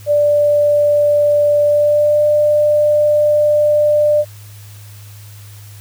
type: tone with pitch glide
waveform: sine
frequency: 587.3 to 595.8 Hz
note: D5 to D5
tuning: 0 to +25 cents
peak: -9 dBFS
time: 0.06-4.25 s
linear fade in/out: 50 ms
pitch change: +25 cents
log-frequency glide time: 1.64-2.23 s
effects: added 103 Hz sine -34 dBFS peak until 5.8 s + white hiss -43 dBFS RMS until 5.8 s